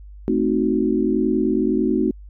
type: chord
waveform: sine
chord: A diminished seventh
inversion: none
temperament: equal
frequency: 220 / 261.6 / 311.1 / 370 Hz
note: A3 / C4 / Eb4 / Gb4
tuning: 0 / 0 / 0 / 0 cents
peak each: -22 dBFS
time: 0.28-2.11 s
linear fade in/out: 0 ms
effects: added 50 Hz sine -37 dBFS peak until 2.29 s